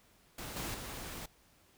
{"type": "noise with level steps", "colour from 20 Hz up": "pink", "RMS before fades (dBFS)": [-44, -39, -44], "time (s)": [0.38, 1.26], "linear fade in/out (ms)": 5, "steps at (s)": [0.56, 0.74], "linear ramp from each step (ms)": 5, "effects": ["pink hiss -66 dBFS RMS until 1.77 s"]}